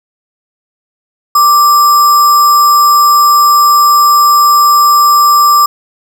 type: tone with sample-and-hold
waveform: sine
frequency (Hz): 1174.7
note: D6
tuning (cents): 0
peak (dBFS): -3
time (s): 1.35-5.66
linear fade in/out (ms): 5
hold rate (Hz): 6300
effects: none